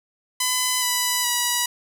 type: tone with pitch steps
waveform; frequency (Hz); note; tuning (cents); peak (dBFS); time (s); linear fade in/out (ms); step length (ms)
5% pulse; 1008 / 989.5 / 971.4; B5 / B5 / B5; +35 / +3 / -29; -8; 0.4-1.66; 5; 420
effects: none